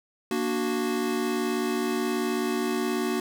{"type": "chord", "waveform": "square", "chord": "Bb augmented", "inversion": "none", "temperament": "equal with one note detuned", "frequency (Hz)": [235, 293.7, 370], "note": ["Bb3", "D4", "F#4"], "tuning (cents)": [14, 0, 0], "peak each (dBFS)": [-30, -32, -29], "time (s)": [0.31, 3.2], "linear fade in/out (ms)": 2, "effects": []}